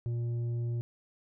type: tone with tanh clipping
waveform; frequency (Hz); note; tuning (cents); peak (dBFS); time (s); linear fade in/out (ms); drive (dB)
sine; 118.4; A#2; +27; -31; 0.06-0.81; 0; 6
effects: none